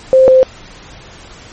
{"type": "tone pair in turn", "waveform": "sine", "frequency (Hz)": [523.3, 519.4], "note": ["C5", "C5"], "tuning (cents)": [0, -13], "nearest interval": "unison", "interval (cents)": 13, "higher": "first", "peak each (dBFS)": -3, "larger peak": "neither", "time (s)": [[0.13, 0.28], [0.28, 0.43]], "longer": "neither", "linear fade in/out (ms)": 0, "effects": ["pink hiss -36 dBFS RMS until 1.52 s", "MP3 32 kbps"]}